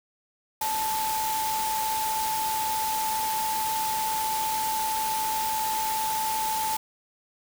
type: tone in noise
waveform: sine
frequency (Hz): 877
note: A5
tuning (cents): -6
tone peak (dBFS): -26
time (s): 0.61-6.77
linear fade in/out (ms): 5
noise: white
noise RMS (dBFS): -32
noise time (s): 0.61-6.77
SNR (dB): +3
effects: none